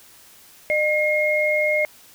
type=tone pair together; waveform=sine; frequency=608 / 2145 Hz; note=D#5 / C7; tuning=-40 / +42 cents; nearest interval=octave + minor seventh; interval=2182 cents; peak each=-20 dBFS; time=0.7-1.85 s; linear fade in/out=0 ms; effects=white hiss -49 dBFS RMS until 2.14 s